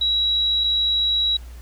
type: tone pair in turn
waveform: sine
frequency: 3882 / 3882 Hz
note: B7 / B7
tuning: -31 / -31 cents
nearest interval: unison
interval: 0 cents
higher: neither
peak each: -17 dBFS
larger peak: neither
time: 0.01-0.64 / 0.64-1.37 s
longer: second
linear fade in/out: 5 ms
effects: added 60 Hz sine -35 dBFS peak until 1.61 s + pink hiss -50 dBFS RMS until 1.61 s